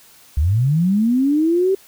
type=linear sweep; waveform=sine; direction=up; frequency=65.41 to 392 Hz; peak=-13 dBFS; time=0.37-1.75 s; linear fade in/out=5 ms; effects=white hiss -48 dBFS RMS until 1.87 s